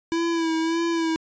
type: tone with vibrato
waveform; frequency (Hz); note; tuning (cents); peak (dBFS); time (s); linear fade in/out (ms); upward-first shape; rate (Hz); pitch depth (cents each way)
square; 329.6; E4; 0; -22; 0.12-1.16; 0; sine; 1.7; 39
effects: resampled to 16000 Hz